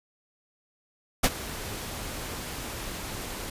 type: noise with ADSR envelope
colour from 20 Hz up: pink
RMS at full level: -19 dBFS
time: 1.23-3.5 s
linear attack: 13 ms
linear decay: 46 ms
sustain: -17 dB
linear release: 4 ms
effects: resampled to 32000 Hz